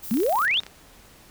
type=noise; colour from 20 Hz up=violet; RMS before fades=-36 dBFS; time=0.02-0.47 s; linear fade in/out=20 ms
type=click train; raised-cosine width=0.2 ms; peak=-21 dBFS; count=19; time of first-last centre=0.11-0.666 s; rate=32.4 Hz
type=exponential sweep; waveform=sine; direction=up; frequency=202.3 to 3800 Hz; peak=-19 dBFS; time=0.11-0.6 s; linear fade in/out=5 ms
effects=pink hiss -51 dBFS RMS until 1.3 s